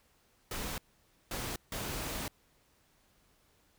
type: noise bursts at uneven times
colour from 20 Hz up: pink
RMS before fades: -38 dBFS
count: 3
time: 0.51-0.78 / 1.31-1.56 / 1.72-2.28 s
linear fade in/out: 2 ms
effects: pink hiss -69 dBFS RMS until 3.78 s

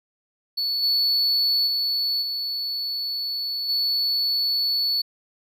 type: tone with level steps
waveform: triangle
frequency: 4435 Hz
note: C#8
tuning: in tune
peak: -21 / -17 / -20 / -24 / -19 dBFS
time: 0.57-5.02 s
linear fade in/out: 10 ms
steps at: 0.82 / 1.66 / 2.21 / 3.68 s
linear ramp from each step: 20 ms
effects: none

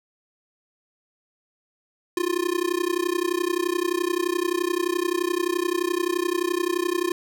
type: tone with amplitude modulation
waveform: square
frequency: 351.9 Hz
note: F4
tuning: 13 cents sharp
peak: -19 dBFS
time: 2.17-7.12 s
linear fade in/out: 2 ms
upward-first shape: sine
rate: 31.6 Hz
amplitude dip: 95%
effects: none

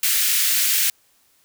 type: high-pass noise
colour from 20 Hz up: white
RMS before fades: -19 dBFS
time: 0.03-0.9 s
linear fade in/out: 2 ms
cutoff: 1700 Hz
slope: 24 dB/octave
effects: white hiss -60 dBFS RMS until 1.44 s

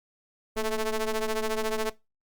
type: ring-modulated tone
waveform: sawtooth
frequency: 220 Hz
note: A3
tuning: in tune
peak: -19 dBFS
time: 0.56-1.9 s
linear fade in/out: 10 ms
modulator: 213 Hz
effects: noise-tail reverb RT60 0.2 s tail -19 dB re dry + Opus 48 kbps

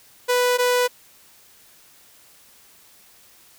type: tone pair in turn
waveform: sawtooth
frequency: 493.9 / 493.9 Hz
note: B4 / B4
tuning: 0 / 0 cents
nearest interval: unison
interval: 0 cents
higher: neither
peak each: -13 dBFS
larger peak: neither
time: 0.28-0.58 / 0.58-0.88 s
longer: neither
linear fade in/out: 20 ms
effects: white hiss -52 dBFS RMS until 3.58 s

